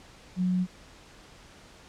sine tone, 182.4 Hz, F#3, 24 cents flat, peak -23 dBFS, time 0.36-0.67 s, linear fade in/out 50 ms, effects pink hiss -52 dBFS RMS until 1.88 s + low-pass 7000 Hz 12 dB/octave

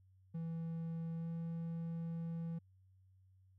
triangle tone with pitch glide, 164.81 to 166.15 Hz, E3 to E3, 0 to +14 cents, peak -37 dBFS, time 0.34-2.59 s, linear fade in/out 10 ms, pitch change +14 cents, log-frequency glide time 1.16-1.28 s, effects added 94 Hz sine -64 dBFS peak until 3.58 s

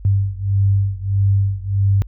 sine beating tone pair, 98 / 99.6 Hz, G2 / G2, 0 / +28 cents, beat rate 1.6 Hz, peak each -16 / -18 dBFS, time 0.05-2.02 s, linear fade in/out 0 ms, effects added 50 Hz sine -33 dBFS peak until 2.07 s

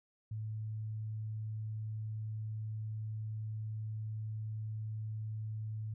sine tone, 108.7 Hz, A2, 21 cents flat, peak -37 dBFS, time 0.31-5.94 s, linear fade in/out 5 ms, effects none

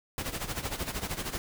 pink noise with tremolo, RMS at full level -32 dBFS, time 0.18-1.38 s, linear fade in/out 0 ms, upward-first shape sine, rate 13 Hz, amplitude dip 75%, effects none

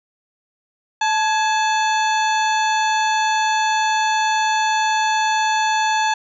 harmonic tone with a mistuned harmonic, 871 Hz, A5, 18 cents flat, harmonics 1 / 2 / 3 / 4 / 5 / 7 / 8, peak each -17 / -23 / -27 / -29 / -31 / -34 / -35 dBFS, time 1.01-6.14 s, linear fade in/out 5 ms, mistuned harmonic 2, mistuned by -76 cents, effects none

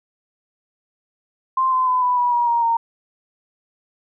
sine tone with pitch steps, 1046.5 / 1027.9 / 1009.7 / 991.8 / 974.2 / 956.9 / 939.9 / 923.2 Hz, C6 / C6 / B5 / B5 / B5 / A#5 / A#5 / A#5, 0 / -31 / +38 / +7 / -24 / +45 / +14 / -17 cents, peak -15 dBFS, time 1.57-2.77 s, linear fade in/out 5 ms, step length 150 ms, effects none

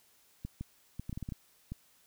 clicks, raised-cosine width 5 ms, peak -26 dBFS, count 10, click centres 0.45 / 0.61 / 0.996 / 1.095 / 1.128 / 1.175 / 1.227 / 1.289 / 1.322 / 1.72 s, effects white hiss -66 dBFS RMS until 2.06 s

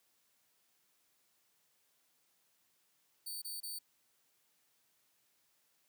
10% pulse tone bursts, 4546 Hz, C#8, 43 cents sharp, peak -34 dBFS, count 3, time 3.26-3.79 s, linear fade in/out 10 ms, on 160 ms, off 25 ms, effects white hiss -75 dBFS RMS until 5.88 s + high-pass 100 Hz 12 dB/octave

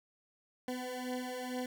20% pulse beating tone pair, 250.1 / 252.3 Hz, B3 / B3, +22 / +37 cents, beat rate 2.2 Hz, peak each -37 / -34 dBFS, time 0.68-1.66 s, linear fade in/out 2 ms, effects none

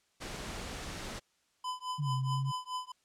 pink noise, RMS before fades -41 dBFS, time 0.2-1.2 s, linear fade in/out 20 ms
square tone with tremolo, 1008 Hz, B5, 35 cents sharp, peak -33 dBFS, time 1.64-2.92 s, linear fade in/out 5 ms, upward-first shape triangle, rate 4.7 Hz, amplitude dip 100%
sine exponential two-way sweep, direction down then up, 153 to 130 to 136.7 Hz, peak -30 dBFS, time 1.98-2.52 s, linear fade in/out 20 ms, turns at 2.12 s
effects white hiss -73 dBFS RMS until 3.04 s + low-pass 8000 Hz 12 dB/octave

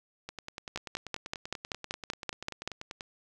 two click trains, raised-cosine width 0.2 ms, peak -22 / -15 dBFS, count 29 / 11, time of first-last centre 0.29-3.008 / 0.76-2.676 s, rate 10.3 / 5.22 Hz, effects none

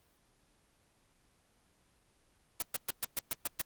white noise bursts, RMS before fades -33 dBFS, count 8, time 2.6-3.616 s, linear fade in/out 2 ms, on 22 ms, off 120 ms, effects pink hiss -70 dBFS RMS until 3.65 s + Opus 24 kbps

